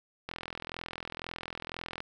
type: click train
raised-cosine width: 0.3 ms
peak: -21 dBFS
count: 73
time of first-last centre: 0.29-2.004 s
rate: 42 Hz
effects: none